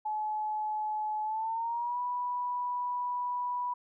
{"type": "tone with pitch glide", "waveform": "sine", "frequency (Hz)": [855, 982.1], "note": ["A5", "B5"], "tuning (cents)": [-50, -10], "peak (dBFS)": -30, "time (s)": [0.05, 3.74], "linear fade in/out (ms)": 10, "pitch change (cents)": 240, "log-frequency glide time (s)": [1.23, 1.99], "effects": []}